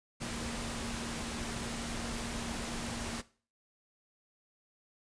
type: tone in noise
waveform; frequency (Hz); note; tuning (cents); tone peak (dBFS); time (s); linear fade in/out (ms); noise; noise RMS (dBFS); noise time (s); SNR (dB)
sine; 233.1; A#3; 0; -42; 0.2-3.22; 20; pink; -39; 0.2-3.22; -6
effects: noise-tail reverb RT60 0.4 s tail -18 dB re dry + resampled to 22050 Hz